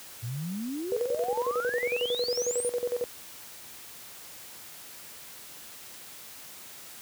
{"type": "exponential sweep", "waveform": "sine", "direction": "up", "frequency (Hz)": [110, 9956], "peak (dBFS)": -31, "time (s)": [0.22, 2.7], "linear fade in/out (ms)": 20}
{"type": "tone with tremolo", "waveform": "sine", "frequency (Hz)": 486.6, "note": "B4", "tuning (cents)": -26, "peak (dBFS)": -25, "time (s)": [0.92, 3.04], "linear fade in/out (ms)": 0, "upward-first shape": "square", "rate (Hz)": 11, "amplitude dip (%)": 80}
{"effects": ["white hiss -46 dBFS RMS until 7.01 s", "high-pass 60 Hz 12 dB/octave"]}